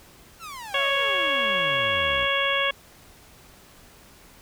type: exponential sweep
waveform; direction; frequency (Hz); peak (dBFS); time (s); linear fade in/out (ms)
sawtooth; down; 1412 to 53.5; -32; 0.39-2.28; 50
type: harmonic tone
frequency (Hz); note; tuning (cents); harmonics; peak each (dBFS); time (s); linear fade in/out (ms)
554.4; C#5; 0; 1 / 2 / 3 / 4 / 5 / 6; -28 / -28 / -28 / -28 / -28 / -28; 0.74-2.71; 5
effects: pink hiss -51 dBFS RMS until 4.41 s

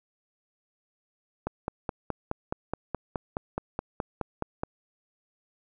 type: click train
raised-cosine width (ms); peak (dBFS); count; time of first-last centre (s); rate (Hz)
1; -15; 16; 1.47-4.635; 4.74
effects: none

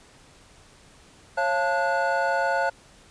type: tone cluster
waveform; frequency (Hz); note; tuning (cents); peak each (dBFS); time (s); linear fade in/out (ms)
triangle; 547 / 688 / 882 / 1460; C#5 / F5 / A5 / F#6; -23 / -26 / +4 / -24; -25; 1.37-2.7; 10
effects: pink hiss -53 dBFS RMS until 3.1 s + resampled to 22050 Hz

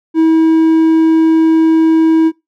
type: tone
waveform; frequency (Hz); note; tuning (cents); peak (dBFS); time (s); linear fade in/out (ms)
triangle; 322.2; E4; -39; -4; 0.14-2.32; 50
effects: noise-tail reverb RT60 0.2 s tail -22 dB re dry

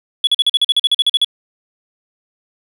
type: tone bursts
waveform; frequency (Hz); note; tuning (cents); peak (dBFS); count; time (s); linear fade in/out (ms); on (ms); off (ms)
sine; 3384; G#7; +32; -6; 14; 0.24-1.246; 2; 31; 44
effects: tanh soft clip ceiling -8 dBFS + 7-bit

